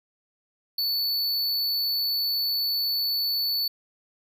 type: tone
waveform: square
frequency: 4466 Hz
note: C#8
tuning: 12 cents sharp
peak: -24 dBFS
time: 0.78-3.68 s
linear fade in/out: 5 ms
effects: none